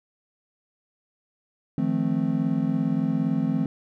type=chord; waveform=triangle; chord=F dominant seventh; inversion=third; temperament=just; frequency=157.15 / 174.61 / 218.3 / 261.9 Hz; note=Eb3 / F3 / A3 / C4; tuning=+18 / 0 / -13 / +2 cents; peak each=-26 / -26 / -25 / -24 dBFS; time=1.78-3.66 s; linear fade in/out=2 ms; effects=none